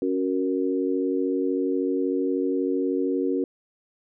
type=chord; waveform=sine; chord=F# major; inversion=second; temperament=equal; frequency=277.2 / 370 / 466.2 Hz; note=C#4 / F#4 / A#4; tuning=0 / 0 / 0 cents; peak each=-25 / -26 / -28 dBFS; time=0.02-3.44 s; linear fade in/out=2 ms; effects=none